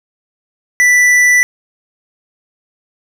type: tone with tanh clipping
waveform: sine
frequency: 1975.5 Hz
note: B6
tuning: in tune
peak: -8 dBFS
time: 0.8-1.43 s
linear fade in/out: 0 ms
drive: 12 dB
effects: none